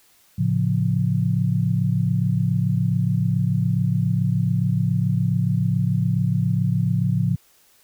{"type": "tone cluster", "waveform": "sine", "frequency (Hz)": [111.1, 138.2, 175.7], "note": ["A2", "C#3", "F3"], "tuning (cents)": [17, -5, 11], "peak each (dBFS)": -22, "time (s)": [0.38, 7.36], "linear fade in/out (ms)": 10, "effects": ["white hiss -57 dBFS RMS until 7.83 s"]}